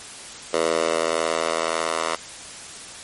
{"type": "tone with high-pass filter sweep", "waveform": "10% pulse", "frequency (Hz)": 81.7, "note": "E2", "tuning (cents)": -15, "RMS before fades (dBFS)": -23, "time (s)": [0.53, 2.16], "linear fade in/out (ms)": 10, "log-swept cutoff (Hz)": [520, 790], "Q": 2.1, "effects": ["white hiss -38 dBFS RMS until 3.03 s", "MP3 48 kbps"]}